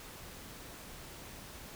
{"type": "silence", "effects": ["pink hiss -49 dBFS RMS until 1.75 s"]}